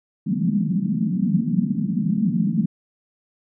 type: band-pass noise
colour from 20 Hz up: pink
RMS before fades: -21 dBFS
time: 0.26-2.66 s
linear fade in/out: 10 ms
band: 170 to 230 Hz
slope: 48 dB/octave
effects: none